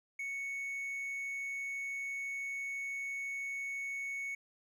triangle tone, 2217 Hz, C#7, in tune, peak -35 dBFS, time 0.19-4.35 s, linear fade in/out 5 ms, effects none

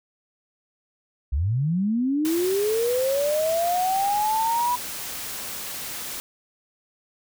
sine linear sweep, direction up, 59.7 to 987.8 Hz, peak -20 dBFS, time 1.32-4.76 s, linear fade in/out 10 ms
white noise, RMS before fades -33 dBFS, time 2.25-6.2 s, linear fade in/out 0 ms
effects none

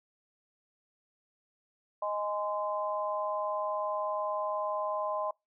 sine chord, Ab major, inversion second, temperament equal with one note detuned, 622.3 / 830.6 / 1033.3 Hz, Eb5 / Ab5 / C6, 0 / 0 / -22 cents, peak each -33 / -38 / -34 dBFS, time 2.02-5.31 s, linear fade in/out 5 ms, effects noise-tail reverb RT60 0.2 s tail -25 dB re dry

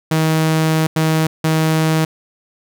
sawtooth tone bursts at uneven times, 158.7 Hz, D#3, 35 cents sharp, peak -9 dBFS, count 3, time 0.11-0.87 / 0.96-1.27 / 1.44-2.05 s, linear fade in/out 5 ms, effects none

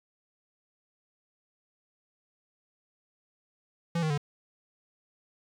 square tone with pitch steps, 168.9 / 156.5 / 145.3 Hz, E3 / D#3 / D3, +42 / +10 / -18 cents, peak -27 dBFS, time 3.95-4.178 s, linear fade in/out 5 ms, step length 76 ms, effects low-pass 7000 Hz 12 dB/octave + 9-bit

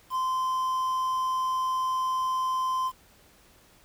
triangle tone with quantisation, 1035 Hz, C6, 19 cents flat, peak -23 dBFS, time 0.1-2.92 s, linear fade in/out 50 ms, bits 8, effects pink hiss -58 dBFS RMS until 3.84 s

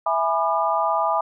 sine chord, E dominant seventh, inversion none, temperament equal with one note detuned, 659.3 / 830.6 / 987.8 / 1204.2 Hz, E5 / G#5 / B5 / D6, 0 / 0 / 0 / +43 cents, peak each -24 dBFS, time 0.06-1.21 s, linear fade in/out 5 ms, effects none

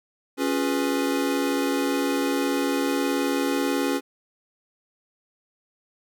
square chord, C# dominant seventh, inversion none, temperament equal with one note detuned, 277.2 / 355.5 / 415.3 / 493.9 Hz, C#4 / E#4 / G#4 / B4, 0 / +31 / 0 / 0 cents, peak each -25 / -30 / -31 / -31 dBFS, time 0.37-4.01 s, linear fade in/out 50 ms, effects none

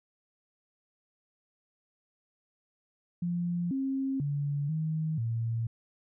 sine tone with pitch steps, 174 / 268.6 / 143.5 / 157.6 / 114.8 Hz, F3 / C4 / D3 / D#3 / A#2, -6 / +46 / -40 / +23 / -26 cents, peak -28 dBFS, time 3.22-5.67 s, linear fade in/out 5 ms, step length 490 ms, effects none

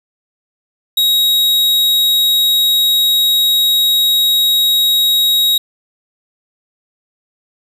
45% pulse tone, 3800 Hz, A#7, 33 cents sharp, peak -10 dBFS, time 0.97-5.58 s, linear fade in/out 5 ms, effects none

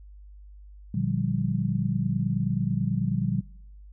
sine chord, G minor seventh, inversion first, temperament just, 117.6 / 147 / 176.4 / 196 Hz, Bb2 / D3 / F3 / G3, +16 / +2 / +18 / 0 cents, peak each -29 dBFS, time 0.94-3.41 s, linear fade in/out 5 ms, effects noise-tail reverb RT60 0.8 s tail -25 dB re dry + added 50 Hz sine -44 dBFS peak until 3.92 s

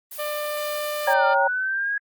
blue noise, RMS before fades -36 dBFS, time 0.11-1.14 s, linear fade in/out 10 ms
harmonic tone, 596 Hz, D5, 25 cents sharp, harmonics 1 / 2 / 3 / 4 / 5 / 6 / 7 / 8, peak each -27 / -33 / -37 / -39 / -41 / -43 / -44 / -45 dBFS, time 0.18-1.35 s, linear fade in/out 20 ms
sine chord, G diminished, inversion second, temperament equal, 554.4 / 784 / 932.3 Hz, Db5 / G5 / Bb5, 0 / 0 / 0 cents, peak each -22 dBFS, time 1.07-1.48 s, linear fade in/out 10 ms
sine linear two-way sweep, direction down then up, 1661.2 to 1391 to 1661.2 Hz, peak -22 dBFS, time 1.07-1.98 s, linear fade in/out 5 ms, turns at 1.26 s
effects Opus 32 kbps

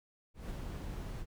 brown noise with ADSR envelope, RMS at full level -39 dBFS, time 0.34-1.26 s, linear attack 160 ms, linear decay 19 ms, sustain -2 dB, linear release 58 ms, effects none

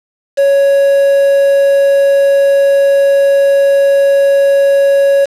triangle tone with quantisation, 556 Hz, C#5, 5 cents sharp, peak -4 dBFS, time 0.37-5.26 s, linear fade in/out 20 ms, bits 4, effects low-pass 7000 Hz 12 dB/octave

